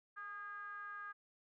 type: ring-modulated tone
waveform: triangle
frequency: 198.5 Hz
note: G3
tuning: 22 cents sharp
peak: -40 dBFS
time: 0.16-1.13 s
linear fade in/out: 20 ms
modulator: 1430 Hz
effects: none